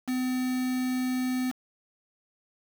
triangle tone with quantisation, 254.4 Hz, C4, 48 cents flat, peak -24 dBFS, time 0.07-1.52 s, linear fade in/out 20 ms, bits 6, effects none

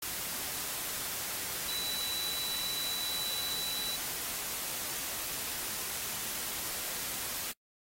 sine tone in noise, 3952 Hz, B7, in tune, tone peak -35 dBFS, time 1.68-3.96 s, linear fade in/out 5 ms, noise white, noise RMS -37 dBFS, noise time 0.02-7.52 s, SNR -1 dB, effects noise-tail reverb RT60 0.1 s tail -24 dB re dry + AAC 48 kbps

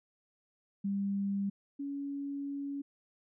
sine tone pair in turn, 198.7 / 281 Hz, G3 / C#4, +24 / +24 cents, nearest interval tritone, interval 600 cents, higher second, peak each -30 / -35 dBFS, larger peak first, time 0.84-1.5 / 1.79-2.82 s, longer second, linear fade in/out 10 ms, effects none

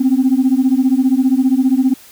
sine beating tone pair, 253.8 / 268.8 Hz, B3 / C4, +47 / +47 cents, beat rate 15 Hz, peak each -12 dBFS, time 0-1.94 s, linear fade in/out 10 ms, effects tanh soft clip ceiling -5 dBFS + white hiss -42 dBFS RMS until 2.11 s

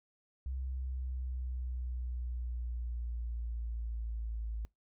sine linear sweep, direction down, 65.41 to 54.8 Hz, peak -35 dBFS, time 0.46-4.65 s, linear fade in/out 0 ms, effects noise-tail reverb RT60 0.2 s tail -25 dB re dry

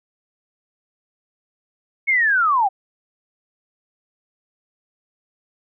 sine linear sweep, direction down, 2216 to 736 Hz, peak -14 dBFS, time 2.07-2.69 s, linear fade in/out 20 ms, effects none

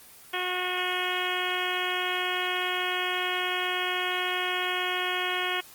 harmonic tone, 363.5 Hz, F#4, 31 cents flat, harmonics 1 / 2 / 3 / 4 / 5 / 6 / 7 / 8 / 9, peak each -35 / -35 / -35 / -35 / -35 / -35 / -35 / -35 / -35 dBFS, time 0.33-5.61 s, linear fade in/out 10 ms, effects white hiss -50 dBFS RMS until 5.74 s + Opus 24 kbps

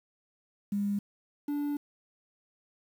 sine / triangle tone pair in turn, 202.6 / 290.4 Hz, G#3 / D4, -43 / -19 cents, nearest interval tritone, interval 624 cents, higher second, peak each -27 dBFS, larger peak neither, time 0.72-0.99 / 1.48-1.77 s, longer second, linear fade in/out 5 ms, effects 9-bit

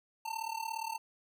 square tone with amplitude modulation, 898 Hz, A5, 35 cents sharp, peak -33 dBFS, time 0.25-0.98 s, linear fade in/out 10 ms, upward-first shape sine, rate 37.2 Hz, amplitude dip 85%, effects none

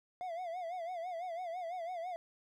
triangle tone with vibrato, 698.5 Hz, F5, in tune, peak -36 dBFS, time 0.21-2.16 s, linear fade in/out 0 ms, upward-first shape sine, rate 6 Hz, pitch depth 110 cents each way, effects none

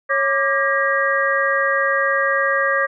sine tone cluster, 550 / 1178 / 1621 / 1897 Hz, C#5 / D6 / G#6 / A#6, -14 / +5 / -42 / +30 cents, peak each -21 dBFS, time 0.09-2.87 s, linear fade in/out 20 ms, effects none

